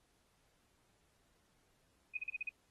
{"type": "tone bursts", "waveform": "sine", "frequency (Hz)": 2503, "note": "D#7", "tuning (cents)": 10, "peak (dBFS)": -36, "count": 6, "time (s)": [2.15, 2.493], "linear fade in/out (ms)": 5, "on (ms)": 23, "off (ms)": 41, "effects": ["pink hiss -75 dBFS RMS until 2.7 s", "AAC 32 kbps"]}